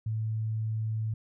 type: tone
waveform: sine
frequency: 110 Hz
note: A2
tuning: in tune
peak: -28 dBFS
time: 0.06-1.14 s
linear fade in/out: 5 ms
effects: none